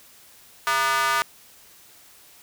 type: tone with high-pass filter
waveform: square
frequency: 134.7 Hz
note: C#3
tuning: 49 cents flat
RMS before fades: -22 dBFS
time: 0.67-1.22 s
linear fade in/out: 0 ms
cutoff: 1200 Hz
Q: 2.8
effects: white hiss -51 dBFS RMS until 2.42 s